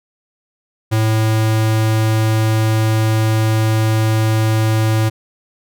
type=tone; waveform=square; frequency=110 Hz; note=A2; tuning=in tune; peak=-13 dBFS; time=0.91-5.1 s; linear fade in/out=20 ms; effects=none